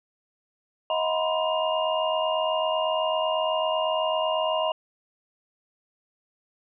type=tone cluster; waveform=sine; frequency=633 / 723 / 962 / 1030 / 2826 Hz; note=D#5 / F#5 / B5 / C6 / F7; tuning=+30 / -40 / -46 / -28 / +20 cents; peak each=-25 / -32 / -31 / -30 / -32 dBFS; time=0.9-4.72 s; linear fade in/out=2 ms; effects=none